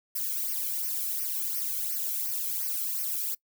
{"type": "noise with flanger", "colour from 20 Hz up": "violet", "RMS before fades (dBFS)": -31, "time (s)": [0.15, 3.35], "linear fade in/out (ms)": 10, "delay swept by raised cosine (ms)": [0.26, 1.11], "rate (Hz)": 2.8, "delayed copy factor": -1, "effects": ["noise-tail reverb RT60 0.1 s tail -23 dB re dry"]}